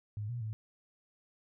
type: tone with pitch steps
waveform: sine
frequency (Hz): 105 / 120.5 / 109.1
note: G#2 / B2 / A2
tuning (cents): +19 / -42 / -14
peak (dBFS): -35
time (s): 0.17-0.53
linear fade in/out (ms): 0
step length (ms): 120
effects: none